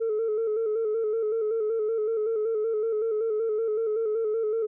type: tone with vibrato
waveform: sine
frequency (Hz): 440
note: A4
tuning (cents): 0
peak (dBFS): -22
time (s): 0-4.67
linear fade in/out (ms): 20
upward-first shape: square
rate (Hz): 5.3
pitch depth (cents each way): 53
effects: tanh soft clip ceiling -21 dBFS